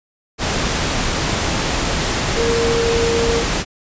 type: tone in noise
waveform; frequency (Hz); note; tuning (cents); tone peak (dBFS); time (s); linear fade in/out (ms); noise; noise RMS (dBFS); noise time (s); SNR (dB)
sine; 463.3; A#4; -11; -16; 2.35-3.44; 50; pink; -19; 0.38-3.65; 0
effects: resampled to 16000 Hz